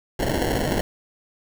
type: noise with sample-and-hold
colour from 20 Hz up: violet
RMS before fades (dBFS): -23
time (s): 0.19-0.81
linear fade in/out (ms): 2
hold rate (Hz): 1225
effects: none